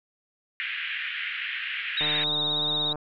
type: band-pass noise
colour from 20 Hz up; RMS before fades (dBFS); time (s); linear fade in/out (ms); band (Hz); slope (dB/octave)
pink; -32; 0.6-2.24; 0; 1600 to 3100; 48
type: tone with vibrato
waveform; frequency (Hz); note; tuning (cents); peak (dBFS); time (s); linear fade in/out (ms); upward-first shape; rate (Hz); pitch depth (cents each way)
sine; 3730; A#7; 0; -24; 1.97-2.93; 5; sine; 17; 52
type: click train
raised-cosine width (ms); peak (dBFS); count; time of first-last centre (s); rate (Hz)
1; -22; 143; 2.01-2.957; 150
effects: none